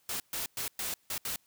white noise bursts at uneven times, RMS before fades -35 dBFS, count 6, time 0.09-0.2 / 0.33-0.46 / 0.57-0.68 / 0.79-0.94 / 1.1-1.18 / 1.25-1.36 s, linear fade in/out 2 ms, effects white hiss -69 dBFS RMS until 1.46 s

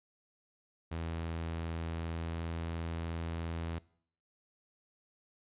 sawtooth tone with pitch glide, 82.5 to 82.98 Hz, E2 to E2, +2 to +12 cents, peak -32 dBFS, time 0.91-3.79 s, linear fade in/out 10 ms, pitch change +10 cents, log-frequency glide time 1.96-2.47 s, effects noise-tail reverb RT60 0.6 s tail -22 dB re dry + resampled to 8000 Hz

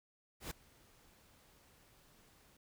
pink noise with ADSR envelope, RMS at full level -42 dBFS, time 0.4-2.57 s, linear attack 110 ms, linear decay 6 ms, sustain -24 dB, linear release 5 ms, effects none

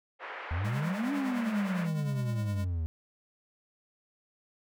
white band-pass noise, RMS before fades -41 dBFS, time 0.19-1.89 s, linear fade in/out 50 ms, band 450 to 2100 Hz, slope 24 dB/octave
triangle exponential two-way sweep, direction up then down, 78 to 290 to 78 Hz, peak -27 dBFS, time 0.51-2.86 s, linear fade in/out 0 ms, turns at 1.13 s
square tone with tremolo, 203.8 Hz, G#3, 32 cents flat, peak -35 dBFS, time 0.64-2.65 s, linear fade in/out 10 ms, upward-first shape triangle, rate 9.8 Hz, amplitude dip 70%
effects none

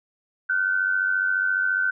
sine tone pair together, 1427 / 1521.5 Hz, F6 / F#6, +37 / +48 cents, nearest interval minor second, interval 111 cents, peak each -26 / -21 dBFS, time 0.49-1.91 s, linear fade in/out 10 ms, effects none

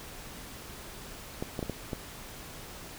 clicks, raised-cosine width 2 ms, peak -19 dBFS, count 5, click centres 1.425 / 1.592 / 1.628 / 1.697 / 1.932 s, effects pink hiss -45 dBFS RMS until 2.98 s

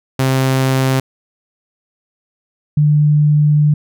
sawtooth / sine tone pair in turn, 132.1 / 149.13 Hz, C3 / D3, +17 / +27 cents, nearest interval major second, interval 210 cents, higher second, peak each -8 dBFS, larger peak neither, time 0.19-1 / 2.77-3.74 s, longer second, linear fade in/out 5 ms, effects none

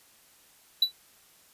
triangle tone with exponential decay, 3951 Hz, B7, in tune, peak -14 dBFS, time 0.82-0.92 s, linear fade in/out 5 ms, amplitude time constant 21 ms, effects white hiss -59 dBFS RMS until 1.53 s + resampled to 32000 Hz

